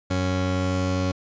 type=tone pair together; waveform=30% pulse; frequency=92.22 / 276.6 Hz; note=F#2 / C#4; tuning=-5 / -4 cents; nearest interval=octave + perfect fifth; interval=1901 cents; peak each=-21 / -24 dBFS; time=0.1-1.12 s; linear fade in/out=10 ms; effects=resampled to 16000 Hz